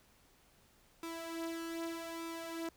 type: tone with flanger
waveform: sawtooth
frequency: 331.1 Hz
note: E4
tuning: 8 cents sharp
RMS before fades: -42 dBFS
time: 1.03-2.69 s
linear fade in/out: 2 ms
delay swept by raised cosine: 0.82 to 3.72 ms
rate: 0.82 Hz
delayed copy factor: +0.6
effects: pink hiss -67 dBFS RMS until 2.76 s